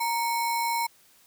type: tone with sample-and-hold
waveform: sine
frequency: 932.3 Hz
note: A#5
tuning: in tune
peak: -24 dBFS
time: 0-0.87 s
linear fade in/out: 10 ms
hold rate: 3150 Hz
effects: white hiss -59 dBFS RMS until 1.26 s